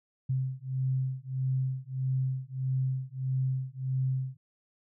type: beating tone pair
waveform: sine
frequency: 130.3 / 131.9 Hz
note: C3 / C3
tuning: -7 / +14 cents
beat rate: 1.6 Hz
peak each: -31 dBFS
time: 0.29-4.37 s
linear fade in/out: 10 ms
effects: none